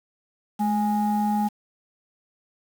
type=tone pair together; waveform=sine; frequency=212 / 828 Hz; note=G#3 / G#5; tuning=+36 / -5 cents; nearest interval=2 octaves; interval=2359 cents; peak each=-21 / -23 dBFS; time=0.59-1.49 s; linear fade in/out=20 ms; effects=tanh soft clip ceiling -15 dBFS + 7-bit